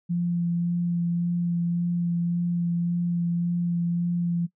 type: tone with vibrato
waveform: sine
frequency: 172.6 Hz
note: F3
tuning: 20 cents flat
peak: -22 dBFS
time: 0.09-4.47 s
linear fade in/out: 20 ms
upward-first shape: sine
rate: 1.8 Hz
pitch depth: 12 cents each way
effects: noise-tail reverb RT60 0.1 s tail -20 dB re dry